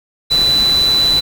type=tone in noise; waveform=sine; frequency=3984 Hz; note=B7; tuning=14 cents sharp; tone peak=-10 dBFS; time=0.3-1.21 s; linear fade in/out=20 ms; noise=pink; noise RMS=-24 dBFS; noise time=0.3-1.21 s; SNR=+11 dB; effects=none